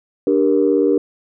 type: chord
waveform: sine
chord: G minor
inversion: second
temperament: just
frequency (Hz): 294 / 392 / 470.4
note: D4 / G4 / Bb4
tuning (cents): +2 / 0 / +16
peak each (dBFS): -16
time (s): 0.27-0.98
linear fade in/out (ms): 2
effects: tanh soft clip ceiling -3 dBFS